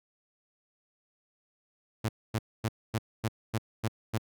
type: tone bursts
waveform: sawtooth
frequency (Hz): 111.5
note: A2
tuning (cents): +23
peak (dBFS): -23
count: 8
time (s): 2.04-4.182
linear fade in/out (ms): 10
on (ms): 49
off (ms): 250
effects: none